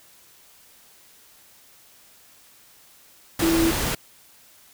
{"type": "tone in noise", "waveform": "sine", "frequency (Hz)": 329.6, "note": "E4", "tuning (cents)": 0, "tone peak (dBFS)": -18, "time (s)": [3.42, 3.71], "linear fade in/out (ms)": 5, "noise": "pink", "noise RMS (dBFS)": -25, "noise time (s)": [3.39, 3.95], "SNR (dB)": 4, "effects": ["white hiss -53 dBFS RMS until 4.73 s"]}